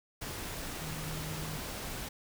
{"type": "tone in noise", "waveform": "sine", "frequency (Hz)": 155.56, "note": "D#3", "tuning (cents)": 0, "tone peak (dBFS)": -40, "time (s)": [0.81, 1.57], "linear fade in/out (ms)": 10, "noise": "pink", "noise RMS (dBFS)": -40, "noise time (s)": [0.21, 2.09], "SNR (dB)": -3, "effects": []}